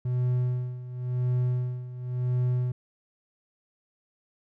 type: tone with tremolo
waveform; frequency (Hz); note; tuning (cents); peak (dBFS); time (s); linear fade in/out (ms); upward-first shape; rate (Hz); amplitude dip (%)
triangle; 124.7; B2; +17; -20; 0.05-2.72; 5; sine; 0.94; 80
effects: none